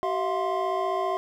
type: tone cluster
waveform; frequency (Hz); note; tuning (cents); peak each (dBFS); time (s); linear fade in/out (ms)
triangle; 381.4 / 654 / 709 / 1048; G4 / E5 / F5 / C6; -47 / -14 / +26 / +2; -28; 0.03-1.17; 0
effects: none